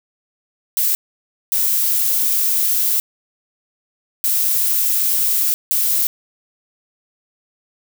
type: noise bursts at uneven times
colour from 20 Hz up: violet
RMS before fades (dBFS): -17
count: 4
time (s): 0.77-0.95 / 1.52-3 / 4.24-5.54 / 5.71-6.07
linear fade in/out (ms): 0
effects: none